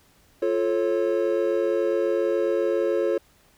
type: chord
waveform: triangle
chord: F augmented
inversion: none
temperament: just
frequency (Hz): 349.2 / 436.5 / 545.7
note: F4 / A4 / C#5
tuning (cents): 0 / -14 / -27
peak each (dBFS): -23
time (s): 0.42-3.18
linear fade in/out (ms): 5
effects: pink hiss -59 dBFS RMS until 3.57 s